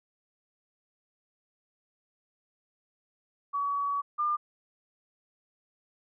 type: tone pair in turn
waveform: sine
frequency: 1133 / 1201.8 Hz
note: C#6 / D6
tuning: +37 / +40 cents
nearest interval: minor second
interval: 103 cents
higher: second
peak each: -27 / -25 dBFS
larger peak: second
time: 3.53-4.02 / 4.18-4.37 s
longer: first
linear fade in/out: 20 ms
effects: none